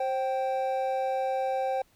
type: tone pair together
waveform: triangle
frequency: 529.1 / 777 Hz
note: C5 / G5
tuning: +19 / -16 cents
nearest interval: perfect fifth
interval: 665 cents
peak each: -27 dBFS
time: 0-1.82 s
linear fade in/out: 5 ms
effects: pink hiss -65 dBFS RMS until 1.95 s